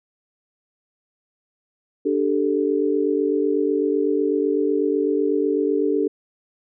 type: chord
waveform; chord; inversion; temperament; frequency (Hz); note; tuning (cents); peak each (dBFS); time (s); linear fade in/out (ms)
sine; D suspended fourth; none; equal; 293.7 / 392 / 440; D4 / G4 / A4; 0 / 0 / 0; -22; 2.05-6.08; 10
effects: none